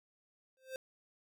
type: tone with exponential growth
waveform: square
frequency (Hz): 523.3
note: C5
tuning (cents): 0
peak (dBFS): -37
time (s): 0.57-0.76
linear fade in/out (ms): 1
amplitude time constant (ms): 40
effects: none